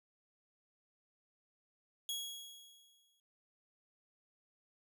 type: tone with exponential decay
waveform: sawtooth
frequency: 3323 Hz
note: G#7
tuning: in tune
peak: -33 dBFS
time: 2.09-3.2 s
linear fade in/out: 1 ms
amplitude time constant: 240 ms
effects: none